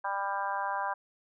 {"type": "harmonic tone", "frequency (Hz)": 198.2, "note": "G3", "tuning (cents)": 19, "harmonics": [3, 4, 5, 6, 7, 8], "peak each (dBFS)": [-41, -35, -33, -40, -43, -38], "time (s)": [0.04, 0.94], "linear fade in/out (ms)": 10, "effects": []}